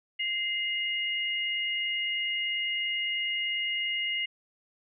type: tone pair together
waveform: sine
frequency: 2084 / 2861 Hz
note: C7 / F7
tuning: -7 / +41 cents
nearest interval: perfect fourth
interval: 548 cents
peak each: -31 / -30 dBFS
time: 0.19-4.26 s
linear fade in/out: 10 ms
effects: none